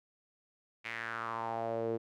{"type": "tone with band-pass filter sweep", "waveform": "sawtooth", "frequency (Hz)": 114.4, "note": "A#2", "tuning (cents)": -32, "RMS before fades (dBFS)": -37, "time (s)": [0.84, 1.98], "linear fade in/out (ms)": 20, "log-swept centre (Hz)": [2300, 400], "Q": 4.1, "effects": []}